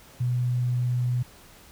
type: tone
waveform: sine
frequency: 123.47 Hz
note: B2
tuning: in tune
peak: -22 dBFS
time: 0.2-1.23 s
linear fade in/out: 10 ms
effects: pink hiss -51 dBFS RMS until 1.71 s